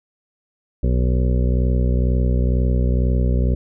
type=harmonic tone; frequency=62.1 Hz; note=B1; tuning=10 cents sharp; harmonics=1 / 2 / 3 / 4 / 6 / 7 / 8 / 9; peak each=-16 / -22 / -26 / -28 / -32 / -33 / -34 / -35 dBFS; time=0.83-3.55 s; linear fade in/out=5 ms; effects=none